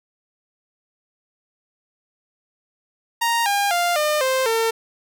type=tone with pitch steps; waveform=sawtooth; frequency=932 / 806.7 / 698.2 / 604.3 / 523.1 / 452.7 Hz; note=A#5 / G5 / F5 / D5 / C5 / A4; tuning=-1 / +49 / -1 / +49 / -1 / +49 cents; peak=-14 dBFS; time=3.21-4.71 s; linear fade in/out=10 ms; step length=250 ms; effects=none

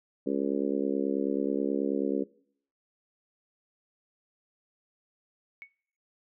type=harmonic tone; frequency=69.3 Hz; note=C#2; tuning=in tune; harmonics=3 / 4 / 5 / 6 / 7 / 8; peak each=-34 / -30 / -33 / -33 / -35 / -40 dBFS; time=0.26-2.24 s; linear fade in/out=10 ms
type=tone with exponential decay; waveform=sine; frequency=2217 Hz; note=C#7; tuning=in tune; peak=-37 dBFS; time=5.62-5.71 s; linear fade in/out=0 ms; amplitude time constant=19 ms
effects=noise-tail reverb RT60 0.6 s tail -22 dB re dry

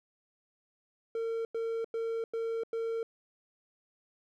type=tone bursts; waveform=triangle; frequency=455.5 Hz; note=A#4; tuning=40 cents flat; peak=-29 dBFS; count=5; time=1.15-3.03 s; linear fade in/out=2 ms; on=300 ms; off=95 ms; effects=none

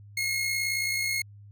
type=tone with amplitude modulation; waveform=sawtooth; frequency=2159 Hz; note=C#7; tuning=46 cents flat; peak=-21 dBFS; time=0.17-1.22 s; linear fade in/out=5 ms; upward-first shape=sine; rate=58.7 Hz; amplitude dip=40%; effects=added 102 Hz sine -46 dBFS peak until 1.51 s

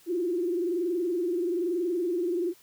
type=tone with frequency modulation; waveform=sine; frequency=350.3 Hz; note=F4; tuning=5 cents sharp; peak=-25 dBFS; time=0.06-2.54 s; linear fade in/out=50 ms; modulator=21.1 Hz; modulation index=0.98; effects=white hiss -58 dBFS RMS until 2.62 s

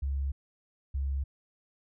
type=tone pair in turn; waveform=sine; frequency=68.8 / 68.48 Hz; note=C#2 / C#2; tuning=-12 / -20 cents; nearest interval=unison; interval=8 cents; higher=first; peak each=-28 dBFS; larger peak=neither; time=0.02-0.32 / 0.94-1.24 s; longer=neither; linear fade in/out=10 ms; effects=none

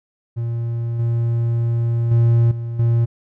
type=tone with level steps; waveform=triangle; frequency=116.9 Hz; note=A#2; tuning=5 cents sharp; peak=-18 / -14 / -9 / -21 / -11 dBFS; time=0.36-3.06 s; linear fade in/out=20 ms; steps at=0.99 / 2.11 / 2.51 / 2.79 s; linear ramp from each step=5 ms; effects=none

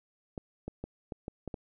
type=clicks; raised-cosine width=2 ms; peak=-24 dBFS; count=7; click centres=0.378 / 0.68 / 0.84 / 1.122 / 1.281 / 1.477 / 1.542 s; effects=none

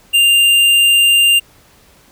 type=tone with tanh clipping; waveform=sine; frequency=2794 Hz; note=F7; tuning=in tune; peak=-9 dBFS; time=0.13-1.4 s; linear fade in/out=20 ms; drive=14 dB; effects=pink hiss -48 dBFS RMS until 2.11 s

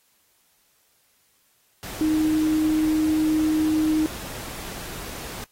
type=tone in noise; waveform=sine; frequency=311.1 Hz; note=D#4; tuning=in tune; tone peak=-18 dBFS; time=2.01-4.06 s; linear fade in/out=0 ms; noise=pink; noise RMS=-36 dBFS; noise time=1.83-5.44 s; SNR=+15 dB; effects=white hiss -64 dBFS RMS until 5.51 s + AAC 48 kbps

